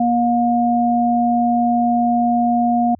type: tone pair together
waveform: sine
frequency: 238.3 / 714 Hz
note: A#3 / F5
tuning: +38 / +38 cents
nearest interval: octave + perfect fifth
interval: 1900 cents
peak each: -16 dBFS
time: 0-2.95 s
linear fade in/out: 5 ms
effects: added 86 Hz sine -45 dBFS peak until 2.99 s